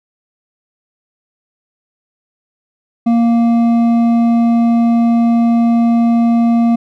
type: tone with hard clipping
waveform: sine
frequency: 233.1 Hz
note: A#3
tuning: in tune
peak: -10 dBFS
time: 3.06-6.76 s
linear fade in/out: 10 ms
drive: 7 dB
effects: none